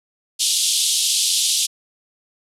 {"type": "band-pass noise", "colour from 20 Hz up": "pink", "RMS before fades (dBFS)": -19, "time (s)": [0.39, 1.67], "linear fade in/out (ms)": 20, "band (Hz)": [3100, 11000], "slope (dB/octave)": 48, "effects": []}